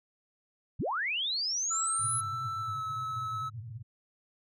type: linear sweep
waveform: sine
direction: up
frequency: 49 to 10580 Hz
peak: -29 dBFS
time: 0.79-2.21 s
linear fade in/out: 10 ms
type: tone with pitch glide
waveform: triangle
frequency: 1326 to 1297.2 Hz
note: E6 to E6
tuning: +10 to -28 cents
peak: -31 dBFS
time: 1.7-3.5 s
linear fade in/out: 20 ms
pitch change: -38 cents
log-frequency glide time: 2.6-2.8 s
type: band-pass noise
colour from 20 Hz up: pink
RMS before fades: -43 dBFS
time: 1.99-3.83 s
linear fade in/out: 10 ms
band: 100 to 130 Hz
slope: 96 dB/octave
effects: none